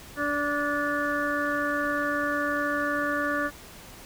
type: harmonic tone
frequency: 290.7 Hz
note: D4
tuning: 18 cents flat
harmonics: 1 / 2 / 4 / 5 / 6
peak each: -31 / -31 / -31 / -31 / -31 dBFS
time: 0.16-3.51 s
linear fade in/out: 50 ms
effects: pink hiss -46 dBFS RMS until 4.05 s